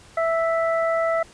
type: harmonic tone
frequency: 659.3 Hz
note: E5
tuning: in tune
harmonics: 1 / 2 / 3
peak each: -20 / -26 / -30 dBFS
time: 0.17-1.23 s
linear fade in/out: 5 ms
effects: pink hiss -49 dBFS RMS until 1.33 s + resampled to 22050 Hz